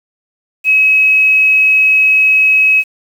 sine tone with quantisation, 2558 Hz, D#7, 47 cents sharp, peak -6 dBFS, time 0.64-2.84 s, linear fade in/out 50 ms, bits 6, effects none

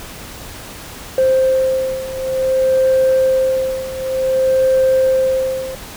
sine beating tone pair, 523.3 / 523.85 Hz, C5 / C5, 0 / +2 cents, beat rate 0.55 Hz, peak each -16 / -13 dBFS, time 1.18-5.75 s, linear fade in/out 2 ms, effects tanh soft clip ceiling -7 dBFS + pink hiss -33 dBFS RMS until 5.96 s

